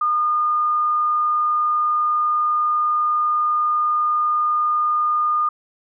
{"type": "tone", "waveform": "sine", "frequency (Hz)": 1218, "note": "D#6", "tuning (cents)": -37, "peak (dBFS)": -16, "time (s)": [0.01, 5.49], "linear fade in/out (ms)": 5, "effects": []}